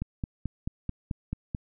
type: click train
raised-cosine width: 5 ms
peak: -18 dBFS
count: 8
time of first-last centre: 0.02-1.548 s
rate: 4.58 Hz
effects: none